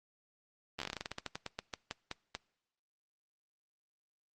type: slowing click train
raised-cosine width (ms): 0.2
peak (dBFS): -20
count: 21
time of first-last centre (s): 0.79-2.35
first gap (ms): 12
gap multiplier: 1.17
effects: noise-tail reverb RT60 0.8 s tail -24 dB re dry + Opus 24 kbps